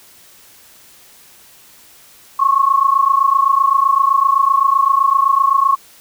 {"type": "tone pair together", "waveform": "sine", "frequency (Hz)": [1080.9, 1108.7], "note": ["C#6", "C#6"], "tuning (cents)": [-44, 0], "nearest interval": "unison", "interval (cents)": 44, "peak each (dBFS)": -13, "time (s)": [2.39, 5.76], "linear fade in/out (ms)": 10, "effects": ["white hiss -45 dBFS RMS until 6 s"]}